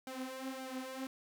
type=tone with flanger; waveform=sawtooth; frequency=261.6 Hz; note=C4; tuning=in tune; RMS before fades=-43 dBFS; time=0.07-1.07 s; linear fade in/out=2 ms; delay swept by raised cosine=1.3 to 5.9 ms; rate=1.8 Hz; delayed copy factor=+0.75; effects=12-bit